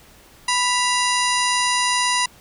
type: harmonic tone with a mistuned harmonic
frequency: 987.8 Hz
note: B5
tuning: in tune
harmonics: 1 / 2 / 3 / 4 / 5 / 6 / 7 / 9 / 10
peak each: -21 / -24 / -26 / -27 / -28 / -29 / -29 / -31 / -31 dBFS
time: 0.48-2.26 s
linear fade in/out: 5 ms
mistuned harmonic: 3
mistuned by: -100 cents
effects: pink hiss -49 dBFS RMS until 2.4 s